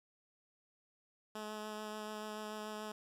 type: tone with vibrato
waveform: 10% pulse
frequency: 213.5 Hz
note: G#3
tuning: 48 cents sharp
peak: -34 dBFS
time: 1.35-2.92 s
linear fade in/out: 5 ms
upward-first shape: sine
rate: 6.9 Hz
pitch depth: 12 cents each way
effects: low-pass 12000 Hz 12 dB/octave + 11-bit